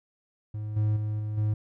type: tone with level steps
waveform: triangle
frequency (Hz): 106.5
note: G#2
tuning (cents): +44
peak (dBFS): -29 / -20 / -25 / -27 / -21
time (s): 0.54-1.54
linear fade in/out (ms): 5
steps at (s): 0.76 / 0.96 / 1.19 / 1.37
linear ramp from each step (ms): 10
effects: none